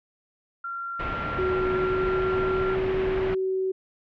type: tone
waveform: sine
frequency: 1376 Hz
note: F6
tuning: 26 cents flat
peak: -30 dBFS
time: 0.64-2.75 s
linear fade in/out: 5 ms
type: low-pass noise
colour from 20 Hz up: pink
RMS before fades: -32 dBFS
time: 0.99-3.35 s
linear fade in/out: 10 ms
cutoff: 2600 Hz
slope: 24 dB/octave
type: tone with pitch glide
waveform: sine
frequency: 371.2 to 378.1 Hz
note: F#4 to F#4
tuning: +6 to +38 cents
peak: -23 dBFS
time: 1.38-3.72 s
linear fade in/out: 10 ms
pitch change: +32 cents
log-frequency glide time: 1.72-2.87 s
effects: none